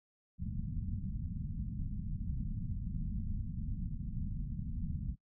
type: low-pass noise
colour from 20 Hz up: pink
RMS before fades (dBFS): -38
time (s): 0.38-5.16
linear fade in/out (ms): 50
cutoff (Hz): 220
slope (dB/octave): 48
effects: noise-tail reverb RT60 0.1 s tail -22 dB re dry